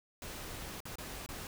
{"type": "noise with dropouts", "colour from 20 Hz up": "pink", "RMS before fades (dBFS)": -44, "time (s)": [0.22, 1.47], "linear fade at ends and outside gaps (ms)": 1, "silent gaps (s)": [[0.804, 0.854], [0.956, 0.984], [1.262, 1.289]], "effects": []}